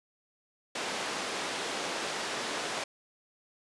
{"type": "band-pass noise", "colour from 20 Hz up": "pink", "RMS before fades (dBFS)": -35, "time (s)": [0.75, 2.84], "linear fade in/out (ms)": 5, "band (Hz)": [380, 6500], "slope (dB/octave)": 12, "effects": ["resampled to 24000 Hz"]}